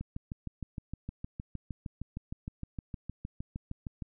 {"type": "click train", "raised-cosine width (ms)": 5, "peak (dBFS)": -25, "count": 27, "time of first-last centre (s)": [0.01, 4.022], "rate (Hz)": 6.48, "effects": []}